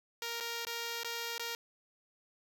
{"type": "tone with dropouts", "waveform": "5% pulse", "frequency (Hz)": 466.6, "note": "A#4", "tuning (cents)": 2, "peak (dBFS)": -25, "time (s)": [0.22, 1.55], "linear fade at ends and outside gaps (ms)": 1, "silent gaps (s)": [[0.402, 0.407], [0.651, 0.668], [1.033, 1.046], [1.381, 1.395]], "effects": []}